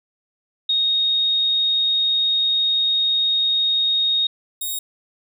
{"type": "tone pair in turn", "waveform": ["sine", "5% pulse"], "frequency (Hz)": [3729, 3751], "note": ["A#7", "A#7"], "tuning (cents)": [0, 10], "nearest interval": "unison", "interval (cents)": 10, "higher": "second", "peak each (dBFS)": -16, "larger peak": "neither", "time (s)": [[0.69, 4.27], [4.61, 4.79]], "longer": "first", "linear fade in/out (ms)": 5, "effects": []}